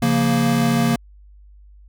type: chord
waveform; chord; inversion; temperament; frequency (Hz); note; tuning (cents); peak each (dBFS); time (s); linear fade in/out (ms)
square; Bb minor; first; equal; 138.59 / 174.61 / 233.1; Db3 / F3 / Bb3; 0 / 0 / 0; -22 / -24 / -18; 0.02-0.96; 5
effects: added 50 Hz sine -43 dBFS peak until 1.88 s